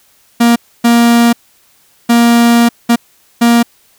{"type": "tone bursts at uneven times", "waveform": "45% pulse", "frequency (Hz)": 235.3, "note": "A#3", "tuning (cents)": 16, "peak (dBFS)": -5, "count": 5, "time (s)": [[0.4, 0.56], [0.84, 1.33], [2.09, 2.69], [2.89, 2.96], [3.41, 3.63]], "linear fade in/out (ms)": 10, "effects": ["white hiss -50 dBFS RMS until 3.98 s"]}